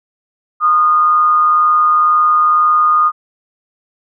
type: tone with amplitude modulation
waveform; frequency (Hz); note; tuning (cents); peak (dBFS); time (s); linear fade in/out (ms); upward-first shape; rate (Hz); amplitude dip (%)
sine; 1228; D#6; -23; -6; 0.6-3.12; 50; sine; 162; 40
effects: none